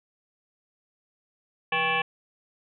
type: tone with frequency modulation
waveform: sine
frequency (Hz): 1724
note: A6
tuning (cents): -36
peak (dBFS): -22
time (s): 1.72-2.02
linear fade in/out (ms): 5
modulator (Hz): 310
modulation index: 3.8
effects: none